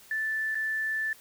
sine tone with dropouts, 1758 Hz, A6, 2 cents flat, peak -27 dBFS, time 0.11-1.13 s, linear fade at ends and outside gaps 2 ms, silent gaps 0.547-0.553 s, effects white hiss -54 dBFS RMS until 1.2 s

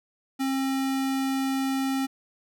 square tone, 268 Hz, C4, 42 cents sharp, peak -25 dBFS, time 0.39-2.07 s, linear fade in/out 20 ms, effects none

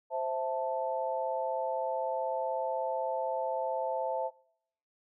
sine chord, A minor, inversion first, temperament equal, 523.3 / 659.3 / 880 Hz, C5 / E5 / A5, 0 / 0 / 0 cents, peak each -34 dBFS, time 0.1-4.31 s, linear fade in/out 50 ms, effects noise-tail reverb RT60 0.7 s tail -25 dB re dry

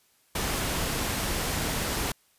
pink noise, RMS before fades -29 dBFS, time 0.35-2.12 s, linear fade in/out 5 ms, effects white hiss -65 dBFS RMS until 2.38 s + resampled to 32000 Hz

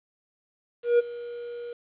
triangle tone with ADSR envelope, 477.3 Hz, A#4, 41 cents sharp, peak -13 dBFS, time 0.83-1.73 s, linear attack 160 ms, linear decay 21 ms, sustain -19 dB, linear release 3 ms, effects resampled to 8000 Hz + 9-bit

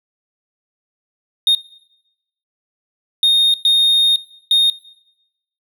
triangle tone bursts at uneven times, 3693 Hz, A#7, 17 cents flat, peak -8 dBFS, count 4, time 1.47-1.55 / 3.23-3.54 / 3.65-4.16 / 4.51-4.7 s, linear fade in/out 2 ms, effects noise-tail reverb RT60 0.9 s tail -22 dB re dry

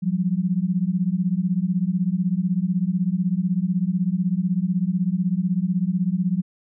sine beating tone pair, 174 / 190 Hz, F3 / F#3, -6 / +46 cents, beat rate 16 Hz, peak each -22 dBFS, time 0.02-6.42 s, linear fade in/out 20 ms, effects none

